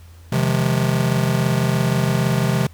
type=chord; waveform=square; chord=F minor seventh; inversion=second; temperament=just; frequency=130.96 / 157.15 / 174.61 / 209.5 Hz; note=C3 / Eb3 / F3 / Ab3; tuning=+2 / +18 / 0 / +15 cents; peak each=-20 / -24 / -24 / -25 dBFS; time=0.32-2.67 s; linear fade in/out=5 ms; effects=added 84 Hz sine -40 dBFS peak until 2.73 s + pink hiss -52 dBFS RMS until 2.73 s

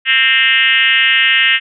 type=tone with frequency modulation; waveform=sine; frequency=2349 Hz; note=D7; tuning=in tune; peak=-8 dBFS; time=0.05-1.6 s; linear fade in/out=50 ms; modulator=254 Hz; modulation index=2.8; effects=none

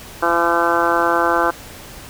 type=harmonic tone; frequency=170 Hz; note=F3; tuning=46 cents flat; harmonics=2 / 3 / 4 / 5 / 6 / 7 / 8 / 9; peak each=-22 / -22 / -22 / -22 / -22 / -22 / -22 / -22 dBFS; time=0.22-1.51 s; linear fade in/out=10 ms; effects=pink hiss -37 dBFS RMS until 2.09 s

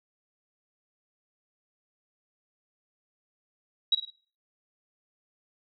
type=tone with echo; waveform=sine; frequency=3861 Hz; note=B7; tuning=40 cents flat; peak=-18 dBFS; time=3.92-3.95 s; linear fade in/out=5 ms; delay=51 ms; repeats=3; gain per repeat=-8 dB; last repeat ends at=4.103 s; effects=noise-tail reverb RT60 0.4 s tail -17 dB re dry

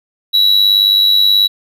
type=tone with amplitude modulation; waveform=triangle; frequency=3900 Hz; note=B7; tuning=23 cents flat; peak=-3 dBFS; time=0.33-1.48 s; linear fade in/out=20 ms; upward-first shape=sine; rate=98.6 Hz; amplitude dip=70%; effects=none

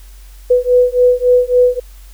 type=beating tone pair; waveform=sine; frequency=493.9 / 497.5 Hz; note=B4 / B4; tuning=0 / +13 cents; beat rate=3.6 Hz; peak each=-11 dBFS; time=0.5-1.8 s; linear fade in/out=10 ms; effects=added 46 Hz sine -34 dBFS peak until 2.13 s + white hiss -47 dBFS RMS until 2.13 s

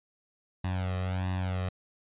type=tone with flanger; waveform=sawtooth; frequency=92.5 Hz; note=F#2; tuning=in tune; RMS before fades=-31 dBFS; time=0.64-1.69 s; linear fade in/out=5 ms; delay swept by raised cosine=1.1 to 1.6 ms; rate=1.5 Hz; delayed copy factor=+0.95; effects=resampled to 8000 Hz

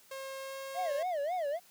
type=tone with pitch glide; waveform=sawtooth; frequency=537 to 540.1 Hz; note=C5 to C#5; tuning=+45 to -45 cents; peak=-36 dBFS; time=0.11-1.03 s; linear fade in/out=5 ms; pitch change=+10 cents; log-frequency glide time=0.41-0.57 s
type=tone with vibrato; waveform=triangle; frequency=645 Hz; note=E5; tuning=38 cents flat; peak=-29 dBFS; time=0.74-1.6 s; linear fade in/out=50 ms; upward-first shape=sine; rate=3.7 Hz; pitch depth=240 cents each way
effects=white hiss -61 dBFS RMS until 1.7 s + high-pass 80 Hz 12 dB/octave

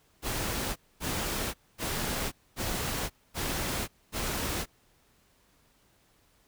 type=noise bursts; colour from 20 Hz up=pink; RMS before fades=-32 dBFS; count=6; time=0.22-4.66 s; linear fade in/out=50 ms; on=540 ms; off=240 ms; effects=pink hiss -66 dBFS RMS until 6.47 s

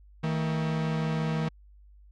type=tone pair together; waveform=45% pulse; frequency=158.75 / 224.5 Hz; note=D#3 / A3; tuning=+35 / +35 cents; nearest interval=tritone; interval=600 cents; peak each=-27 / -34 dBFS; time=0.23-1.49 s; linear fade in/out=10 ms; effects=added 50 Hz sine -51 dBFS peak until 2.11 s + low-pass 4000 Hz 12 dB/octave

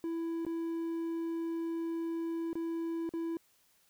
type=tone with dropouts; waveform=triangle; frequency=331.5 Hz; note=E4; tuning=10 cents sharp; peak=-31 dBFS; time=0.04-3.37 s; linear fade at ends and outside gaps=1 ms; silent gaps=0.451-0.465 / 2.531-2.554 / 3.092-3.137 s; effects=white hiss -69 dBFS RMS until 3.89 s

